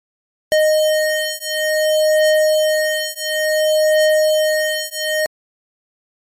square beating tone pair, 618 / 618.57 Hz, D#5 / D#5, -12 / -10 cents, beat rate 0.57 Hz, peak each -17 dBFS, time 0.52-5.26 s, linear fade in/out 0 ms, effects MP3 64 kbps

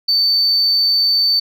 sine tone, 4547 Hz, C#8, 43 cents sharp, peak -10 dBFS, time 0.08-1.4 s, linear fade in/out 10 ms, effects tanh soft clip ceiling -9 dBFS

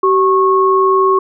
sine tone pair together, 382.7 / 1095 Hz, G4 / C#6, -42 / -22 cents, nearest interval octave + tritone, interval 1820 cents, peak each -11 dBFS, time 0.03-1.19 s, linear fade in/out 5 ms, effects none

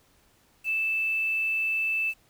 sine tone with quantisation, 2637 Hz, E7, in tune, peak -24 dBFS, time 0.64-2.14 s, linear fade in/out 50 ms, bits 8, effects pink hiss -63 dBFS RMS until 2.29 s

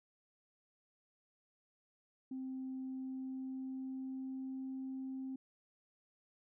sine tone with pitch glide, 261.6 to 263.9 Hz, C4 to C4, 0 to +15 cents, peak -39 dBFS, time 2.31-5.36 s, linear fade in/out 5 ms, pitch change +15 cents, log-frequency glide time 2.82-4.74 s, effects tanh soft clip ceiling -36 dBFS

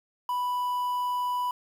triangle tone with quantisation, 987.8 Hz, B5, in tune, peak -24 dBFS, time 0.29-1.51 s, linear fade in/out 2 ms, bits 8, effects none

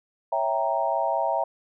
sine chord, C# diminished seventh, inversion none, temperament equal, 554.4 / 659.3 / 784 / 932.3 Hz, C#5 / E5 / G5 / Bb5, 0 / 0 / 0 / 0 cents, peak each -30 / -26 / -28 / -27 dBFS, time 0.32-1.44 s, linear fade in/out 5 ms, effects none

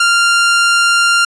sawtooth tone, 1392 Hz, F6, 6 cents flat, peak -5 dBFS, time 0-1.25 s, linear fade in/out 5 ms, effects resampled to 22050 Hz

